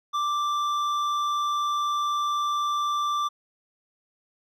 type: tone with hard clipping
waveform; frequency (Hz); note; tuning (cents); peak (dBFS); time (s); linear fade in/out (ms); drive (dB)
sine; 1176; D6; +2; -25; 0.13-3.29; 20; 8
effects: none